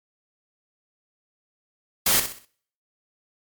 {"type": "noise with echo", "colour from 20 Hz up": "white", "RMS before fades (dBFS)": -19, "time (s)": [2.06, 2.2], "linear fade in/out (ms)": 5, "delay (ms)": 63, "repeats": 4, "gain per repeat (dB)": -9, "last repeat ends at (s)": 2.452, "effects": ["noise-tail reverb RT60 0.6 s tail -25 dB re dry", "MP3 96 kbps"]}